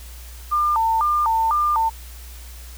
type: tone with vibrato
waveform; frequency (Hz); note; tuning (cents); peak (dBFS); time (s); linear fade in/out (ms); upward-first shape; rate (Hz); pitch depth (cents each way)
sine; 1039; C6; -12; -16; 0.51-1.9; 20; square; 2; 250
effects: added 60 Hz sine -36 dBFS peak until 2.77 s + white hiss -44 dBFS RMS until 2.77 s